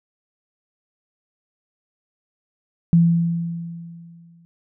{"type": "tone with exponential decay", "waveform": "sine", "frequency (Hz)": 168.7, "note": "E3", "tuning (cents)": 40, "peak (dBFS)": -9, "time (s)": [2.93, 4.45], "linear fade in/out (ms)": 0, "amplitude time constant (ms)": 330, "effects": []}